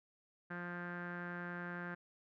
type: tone with low-pass filter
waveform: sawtooth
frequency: 175.3 Hz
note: F3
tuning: 7 cents sharp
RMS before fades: -44 dBFS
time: 0.5-1.95 s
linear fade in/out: 10 ms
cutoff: 1600 Hz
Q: 7.5
effects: none